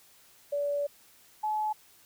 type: tone pair in turn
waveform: sine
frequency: 575 / 856.1 Hz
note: D5 / A5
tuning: -37 / -48 cents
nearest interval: perfect fifth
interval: 689 cents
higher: second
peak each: -27 dBFS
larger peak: neither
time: 0.52-0.87 / 1.43-1.73 s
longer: first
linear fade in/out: 10 ms
effects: white hiss -59 dBFS RMS until 2.05 s